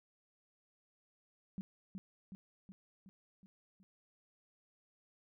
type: tone with echo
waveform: sine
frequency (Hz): 191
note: G3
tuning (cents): -45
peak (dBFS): -38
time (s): 1.58-1.61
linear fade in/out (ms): 0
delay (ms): 370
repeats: 6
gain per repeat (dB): -4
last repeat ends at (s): 3.83
effects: none